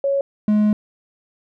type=tone pair in turn; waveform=sine / triangle; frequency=554.4 / 210.9 Hz; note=C#5 / G#3; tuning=0 / +27 cents; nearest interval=octave + perfect fourth; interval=1673 cents; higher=first; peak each=-16 / -11 dBFS; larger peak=second; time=0.04-0.21 / 0.48-0.73 s; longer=second; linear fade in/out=2 ms; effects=none